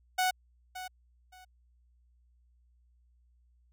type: tone with echo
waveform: sawtooth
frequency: 740 Hz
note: F#5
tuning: in tune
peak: -22 dBFS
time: 0.18-0.31 s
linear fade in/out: 10 ms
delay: 570 ms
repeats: 2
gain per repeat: -13 dB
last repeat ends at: 1.45 s
effects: added 60 Hz sine -63 dBFS peak until 3.72 s